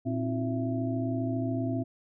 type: tone cluster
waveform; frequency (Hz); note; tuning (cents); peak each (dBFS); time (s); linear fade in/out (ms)
sine; 115.4 / 263.9 / 318.6 / 351.3 / 667; A#2 / C4 / D#4 / F4 / E5; -17 / +15 / +41 / +10 / +20; -32 / -30 / -39 / -39 / -37; 0.05-1.84; 20
effects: none